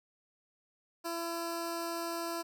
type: tone with notch filter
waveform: 10% pulse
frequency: 336.7 Hz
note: E4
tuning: 37 cents sharp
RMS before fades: -37 dBFS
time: 1.04-2.43 s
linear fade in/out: 20 ms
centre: 2000 Hz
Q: 1.4
effects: none